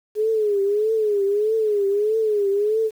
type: tone with vibrato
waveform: sine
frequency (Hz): 419.2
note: G#4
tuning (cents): +16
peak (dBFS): -17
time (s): 0.15-2.91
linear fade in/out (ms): 50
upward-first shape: triangle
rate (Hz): 1.6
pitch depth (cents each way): 120
effects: 8-bit